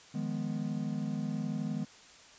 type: chord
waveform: triangle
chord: F half-diminished seventh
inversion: third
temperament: equal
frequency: 155.56 / 174.61 / 207.7 / 246.9 Hz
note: Eb3 / F3 / Ab3 / Cb4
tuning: 0 / 0 / 0 / 0 cents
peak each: -35 / -40 / -34 / -36 dBFS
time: 0.14-1.85 s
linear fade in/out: 10 ms
effects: white hiss -55 dBFS RMS until 2.38 s + resampled to 16000 Hz